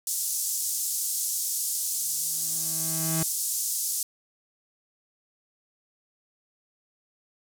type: band-pass noise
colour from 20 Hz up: pink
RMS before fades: -29 dBFS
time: 0.07-4.03 s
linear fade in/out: 2 ms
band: 6200 to 14000 Hz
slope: 24 dB/octave
type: tone with exponential growth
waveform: 35% pulse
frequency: 161.4 Hz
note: E3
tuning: 36 cents flat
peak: -23 dBFS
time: 1.94-3.23 s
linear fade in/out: 2 ms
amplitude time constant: 280 ms
effects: none